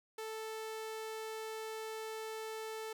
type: tone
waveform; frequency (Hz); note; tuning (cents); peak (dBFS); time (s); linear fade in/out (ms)
sawtooth; 440; A4; 0; -37; 0.18-2.93; 5
effects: none